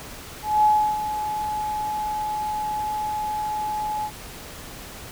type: tone with ADSR envelope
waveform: sine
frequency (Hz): 849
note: G#5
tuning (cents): +38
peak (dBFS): -13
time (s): 0.42-4.11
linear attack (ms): 220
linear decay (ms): 330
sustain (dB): -11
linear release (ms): 63
effects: pink hiss -39 dBFS RMS until 5.11 s